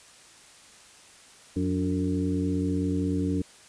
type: harmonic tone with a mistuned harmonic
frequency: 90.5 Hz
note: F#2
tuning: 38 cents flat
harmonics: 1 / 2 / 3 / 4 / 5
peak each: -30 / -30 / -27 / -37 / -36 dBFS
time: 1.56-3.42 s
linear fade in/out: 5 ms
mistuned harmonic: 3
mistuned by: +88 cents
effects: white hiss -52 dBFS RMS until 3.68 s + resampled to 22050 Hz